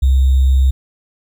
sine tone with sample-and-hold, 66.1 Hz, C2, 18 cents sharp, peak -8 dBFS, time 0.02-0.71 s, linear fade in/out 10 ms, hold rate 3675 Hz, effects none

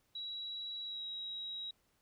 sine tone with pitch glide, 3893 to 3839 Hz, B7 to B7, -26 to -50 cents, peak -40 dBFS, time 0.15-1.71 s, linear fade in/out 5 ms, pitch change -24 cents, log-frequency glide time 0.84-1.05 s, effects pink hiss -75 dBFS RMS until 2.01 s

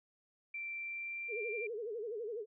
sine tone with pitch glide, 2349 to 2368 Hz, D7 to D7, 0 to +14 cents, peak -39 dBFS, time 0.54-1.67 s, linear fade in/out 5 ms, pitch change +14 cents, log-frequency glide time 0.75-1.44 s
sine tone with vibrato, 444.5 Hz, A4, 18 cents sharp, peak -38 dBFS, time 1.28-2.46 s, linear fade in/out 50 ms, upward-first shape sine, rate 12 Hz, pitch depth 150 cents each way
effects none

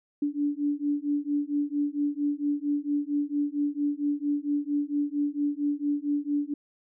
sine beating tone pair, 288.1 / 292.5 Hz, D4 / D4, -33 / -7 cents, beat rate 4.4 Hz, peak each -28 dBFS, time 0.22-6.54 s, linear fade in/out 5 ms, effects none

